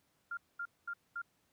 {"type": "tone bursts", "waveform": "sine", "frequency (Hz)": 1396.9, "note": "F6", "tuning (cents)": 0, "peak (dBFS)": -37, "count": 4, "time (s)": [0.31, 1.218], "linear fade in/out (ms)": 5, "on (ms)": 62, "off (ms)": 220, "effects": ["pink hiss -75 dBFS RMS until 1.52 s", "high-pass 80 Hz 12 dB/octave"]}